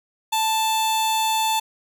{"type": "tone pair together", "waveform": "sawtooth", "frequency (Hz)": [880, 1760], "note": ["A5", "A6"], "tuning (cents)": [0, 0], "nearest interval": "octave", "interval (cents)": 1200, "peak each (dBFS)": [-15, -23], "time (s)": [0.32, 1.6], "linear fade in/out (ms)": 10, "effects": ["9-bit"]}